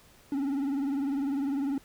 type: tone with vibrato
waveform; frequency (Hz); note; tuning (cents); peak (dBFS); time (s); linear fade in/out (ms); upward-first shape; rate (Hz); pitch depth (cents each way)
triangle; 277.2; C#4; 0; -25; 0.32-1.78; 2; sine; 20; 92
effects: pink hiss -58 dBFS RMS until 1.84 s